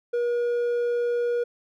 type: tone with hard clipping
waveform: sine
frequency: 479 Hz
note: A#4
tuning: 47 cents sharp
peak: -23 dBFS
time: 0.13-1.44 s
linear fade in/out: 10 ms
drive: 3 dB
effects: none